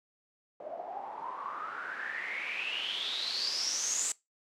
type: noise with low-pass filter sweep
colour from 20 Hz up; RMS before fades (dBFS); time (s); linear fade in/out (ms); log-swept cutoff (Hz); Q
white; -36; 0.6-4.12; 2; 600 to 7600; 10
effects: noise-tail reverb RT60 0.2 s tail -21 dB re dry + high-pass 300 Hz 12 dB/octave